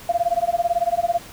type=tone with tremolo; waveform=sine; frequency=690 Hz; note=F5; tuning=21 cents flat; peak=-14 dBFS; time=0.09-1.19 s; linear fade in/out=2 ms; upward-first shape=sine; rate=18 Hz; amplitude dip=100%; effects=pink hiss -41 dBFS RMS until 1.32 s